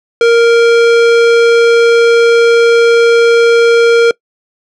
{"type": "tone with tanh clipping", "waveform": "sine", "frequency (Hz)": 466.2, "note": "A#4", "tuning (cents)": 0, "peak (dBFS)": -6, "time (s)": [0.21, 4.11], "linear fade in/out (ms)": 2, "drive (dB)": 18, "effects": ["noise-tail reverb RT60 0.1 s tail -23 dB re dry"]}